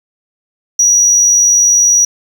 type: tone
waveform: triangle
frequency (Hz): 5800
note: F#8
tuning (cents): -35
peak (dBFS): -4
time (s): 0.79-2.05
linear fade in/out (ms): 5
effects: tanh soft clip ceiling 0 dBFS